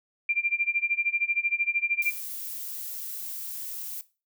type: tone with tremolo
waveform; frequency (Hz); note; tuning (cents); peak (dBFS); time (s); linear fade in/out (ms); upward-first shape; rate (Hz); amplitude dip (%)
sine; 2377; D7; +20; -20; 0.29-2.11; 2; sine; 13; 95
type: noise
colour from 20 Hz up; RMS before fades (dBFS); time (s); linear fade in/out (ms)
violet; -36; 2.02-4.01; 0
effects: noise-tail reverb RT60 0.3 s tail -17 dB re dry